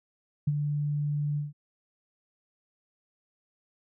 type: tone with ADSR envelope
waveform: sine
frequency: 146.83 Hz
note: D3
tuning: in tune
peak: -20 dBFS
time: 0.47-1.53 s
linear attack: 8 ms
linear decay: 37 ms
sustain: -6 dB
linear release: 160 ms
effects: none